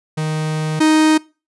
45% pulse tone pair in turn, 155.56 / 311.7 Hz, D#3 / D#4, 0 / +3 cents, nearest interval octave, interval 1203 cents, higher second, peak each -18 / -10 dBFS, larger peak second, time 0.17-0.8 / 0.8-1.18 s, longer first, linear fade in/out 10 ms, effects noise-tail reverb RT60 0.3 s tail -23 dB re dry + resampled to 24000 Hz

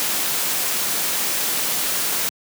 white noise, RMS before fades -22 dBFS, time 0-2.29 s, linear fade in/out 0 ms, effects high-pass 150 Hz 12 dB/octave

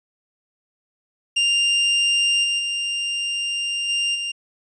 40% pulse tone with level steps, 2794 Hz, F7, in tune, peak -15 / -18 / -21 / -18 / -23 dBFS, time 1.36-4.32 s, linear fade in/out 10 ms, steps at 2.43 / 2.58 / 3.88 / 4.14 s, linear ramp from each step 20 ms, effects resampled to 22050 Hz

